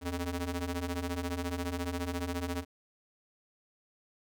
sawtooth ring-modulated tone, 174.61 Hz, F3, in tune, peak -26 dBFS, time 0.01-2.65 s, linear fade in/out 50 ms, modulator 94.5 Hz, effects none

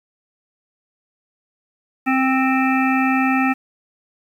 harmonic tone, 262.9 Hz, C4, 8 cents sharp, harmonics 1 / 3 / 5 / 7 / 9 / 10, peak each -17 / -22 / -24 / -25 / -27 / -27 dBFS, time 2.06-3.54 s, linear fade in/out 20 ms, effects 8-bit

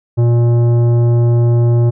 triangle tone with tanh clipping, 118.7 Hz, A#2, 32 cents sharp, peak -10 dBFS, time 0.17-1.91 s, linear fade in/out 20 ms, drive 16 dB, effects none

